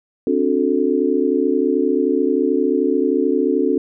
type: chord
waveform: sine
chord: D dominant seventh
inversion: third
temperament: just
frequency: 264.3 / 293.7 / 367.1 / 440.5 Hz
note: C4 / D4 / F#4 / A4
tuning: +18 / 0 / -14 / +2 cents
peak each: -20 dBFS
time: 0.27-3.78 s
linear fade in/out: 2 ms
effects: none